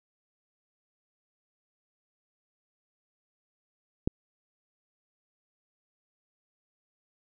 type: click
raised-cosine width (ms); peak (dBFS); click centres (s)
3; -12; 4.075
effects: none